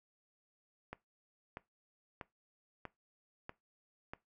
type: click train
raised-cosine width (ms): 0.5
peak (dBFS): -28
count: 6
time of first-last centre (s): 0.93-4.135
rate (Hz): 1.56
effects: noise-tail reverb RT60 0.2 s tail -20 dB re dry